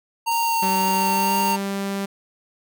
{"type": "tone with vibrato", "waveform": "square", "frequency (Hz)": 921, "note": "A#5", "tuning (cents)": -21, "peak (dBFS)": -20, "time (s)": [0.26, 1.57], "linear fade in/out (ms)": 20, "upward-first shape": "sine", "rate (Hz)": 2, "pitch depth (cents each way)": 11}
{"type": "noise", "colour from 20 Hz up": "violet", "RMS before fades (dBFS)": -31, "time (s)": [0.31, 1.53], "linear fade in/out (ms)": 5}
{"type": "tone with pitch glide", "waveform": "sawtooth", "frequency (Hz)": [191.3, 197.36], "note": ["G3", "G3"], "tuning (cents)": [-42, 12], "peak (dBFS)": -20, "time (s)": [0.62, 2.06], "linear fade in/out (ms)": 10, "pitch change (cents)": 54, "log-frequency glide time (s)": [0.92, 1.4]}
{"effects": []}